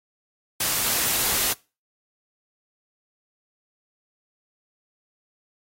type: noise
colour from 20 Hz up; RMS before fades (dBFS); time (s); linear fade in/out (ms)
white; -23; 0.6-1.53; 5
effects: noise-tail reverb RT60 0.3 s tail -23 dB re dry + AAC 48 kbps